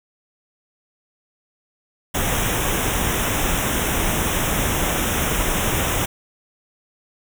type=band-stop noise; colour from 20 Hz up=pink; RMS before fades=-21 dBFS; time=2.14-6.06 s; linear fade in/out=10 ms; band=3700 to 5500 Hz; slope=96 dB/octave; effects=none